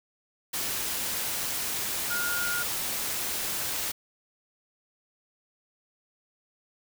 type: tone in noise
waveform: sine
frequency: 1424 Hz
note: F6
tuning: 33 cents sharp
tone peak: -29 dBFS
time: 2.1-2.63 s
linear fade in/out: 10 ms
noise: white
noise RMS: -31 dBFS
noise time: 0.53-3.92 s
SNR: -1 dB
effects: none